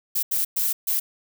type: noise bursts at uneven times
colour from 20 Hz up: violet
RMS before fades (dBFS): -23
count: 4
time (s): 0.15-0.23 / 0.31-0.45 / 0.56-0.73 / 0.87-1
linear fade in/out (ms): 10
effects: none

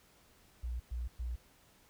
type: tone bursts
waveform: sine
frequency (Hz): 60.2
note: B1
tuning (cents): -44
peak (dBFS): -35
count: 3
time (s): 0.63-1.36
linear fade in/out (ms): 10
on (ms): 170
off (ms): 110
effects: pink hiss -65 dBFS RMS until 1.89 s

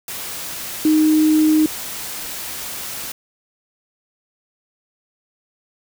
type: tone in noise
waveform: sine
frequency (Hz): 310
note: D#4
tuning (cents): -6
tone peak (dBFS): -11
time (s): 0.85-1.66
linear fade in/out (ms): 2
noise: white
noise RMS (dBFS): -29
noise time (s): 0.08-3.12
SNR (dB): +15
effects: none

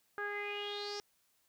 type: tone with low-pass filter sweep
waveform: sawtooth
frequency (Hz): 410.3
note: G#4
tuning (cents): -21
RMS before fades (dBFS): -40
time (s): 0.18-1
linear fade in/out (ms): 0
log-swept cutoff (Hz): 1500 to 5500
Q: 7.7
effects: white hiss -74 dBFS RMS until 1.48 s

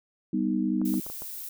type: chord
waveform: sine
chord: G augmented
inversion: none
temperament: equal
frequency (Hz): 196 / 246.9 / 311.1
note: G3 / B3 / D#4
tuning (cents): 0 / 0 / 0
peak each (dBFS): -28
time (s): 0.33-1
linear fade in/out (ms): 5
type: clicks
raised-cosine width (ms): 1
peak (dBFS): -28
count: 5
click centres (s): 0.816 / 0.941 / 1.065 / 1.1 / 1.221
type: noise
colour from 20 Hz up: violet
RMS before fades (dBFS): -38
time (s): 0.85-1.49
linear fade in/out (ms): 5
effects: none

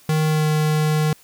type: tone with pitch glide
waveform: square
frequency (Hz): 155.56 to 153.68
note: D#3 to D#3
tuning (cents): 0 to -21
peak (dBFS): -17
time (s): 0.09-1.13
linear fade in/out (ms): 2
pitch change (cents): -21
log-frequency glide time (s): 0.27-0.46
effects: white hiss -51 dBFS RMS until 1.23 s

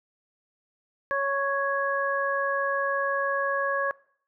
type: harmonic tone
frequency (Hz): 554.4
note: C#5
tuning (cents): 0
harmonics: 1 / 2 / 3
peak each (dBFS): -28 / -28 / -28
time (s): 1.11-3.91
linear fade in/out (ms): 0
effects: noise-tail reverb RT60 0.6 s tail -22 dB re dry

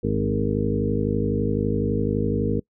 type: harmonic tone with a mistuned harmonic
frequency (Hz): 51.91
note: G#1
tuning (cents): 0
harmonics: 1 / 2 / 3 / 4 / 5 / 6 / 8 / 9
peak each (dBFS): -31 / -27 / -30 / -27 / -28 / -31 / -29 / -28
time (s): 0.03-2.6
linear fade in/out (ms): 10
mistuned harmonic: 2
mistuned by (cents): -32
effects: noise-tail reverb RT60 0.1 s tail -24 dB re dry

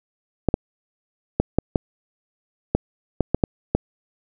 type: clicks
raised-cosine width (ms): 2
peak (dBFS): -3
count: 10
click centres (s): 0.487 / 0.541 / 1.4 / 1.586 / 1.758 / 2.75 / 3.207 / 3.346 / 3.438 / 3.75
effects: none

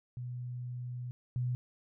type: tone pair in turn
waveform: sine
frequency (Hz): 123.47 / 124.11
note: B2 / B2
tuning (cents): 0 / +9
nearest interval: unison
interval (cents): 9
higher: second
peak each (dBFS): -37 / -30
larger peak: second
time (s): 0.17-1.11 / 1.36-1.55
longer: first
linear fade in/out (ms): 0
effects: none

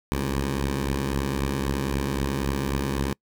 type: beating tone pair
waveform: 10% pulse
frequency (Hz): 65.41 / 69.21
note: C2 / C#2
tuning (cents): 0 / -2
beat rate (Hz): 3.8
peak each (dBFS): -23 / -17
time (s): 0.12-3.13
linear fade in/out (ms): 0
effects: noise-tail reverb RT60 0.1 s tail -26 dB re dry

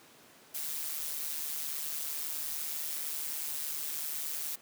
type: noise with amplitude modulation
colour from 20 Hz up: blue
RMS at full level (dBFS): -34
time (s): 0.54-4.56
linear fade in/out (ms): 10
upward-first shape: sine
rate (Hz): 150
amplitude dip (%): 60
effects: pink hiss -57 dBFS RMS until 4.61 s + high-pass 200 Hz 12 dB/octave

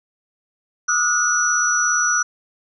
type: tone cluster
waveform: sine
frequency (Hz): 1208 / 1285 / 1443 / 5890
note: D6 / E6 / F#6 / F#8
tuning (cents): +48 / -45 / -44 / -9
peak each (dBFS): -28 / -25 / -19 / -19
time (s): 0.88-2.23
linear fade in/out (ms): 10
effects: none

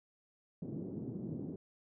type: band-pass noise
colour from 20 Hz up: white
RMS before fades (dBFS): -42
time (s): 0.62-1.56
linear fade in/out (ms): 2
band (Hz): 120 to 320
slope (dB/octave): 24
effects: none

